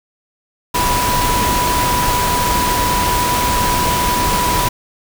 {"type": "tone in noise", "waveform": "sine", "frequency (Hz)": 983, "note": "B5", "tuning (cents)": -8, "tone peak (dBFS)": -16, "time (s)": [0.74, 4.69], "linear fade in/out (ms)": 10, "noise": "pink", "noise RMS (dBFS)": -18, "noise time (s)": [0.74, 4.69], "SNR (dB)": -1, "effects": []}